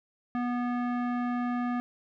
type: tone with low-pass filter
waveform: square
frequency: 244 Hz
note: B3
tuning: 21 cents flat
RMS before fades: -30 dBFS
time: 0.35-1.8 s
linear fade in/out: 0 ms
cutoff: 1500 Hz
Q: 1.5
effects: none